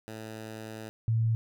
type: tone pair in turn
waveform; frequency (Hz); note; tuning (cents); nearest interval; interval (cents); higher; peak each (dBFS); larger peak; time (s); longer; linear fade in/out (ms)
10% pulse / sine; 110 / 113.09; A2 / A2; 0 / +48; unison; 48; second; -31 / -23; second; 0.08-0.89 / 1.08-1.35; first; 0
effects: none